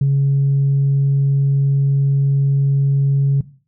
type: tone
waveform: sine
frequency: 138.59 Hz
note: C#3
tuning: in tune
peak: -10 dBFS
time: 0.01-3.41 s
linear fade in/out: 5 ms
effects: noise-tail reverb RT60 0.4 s tail -17 dB re dry + tanh soft clip ceiling -9 dBFS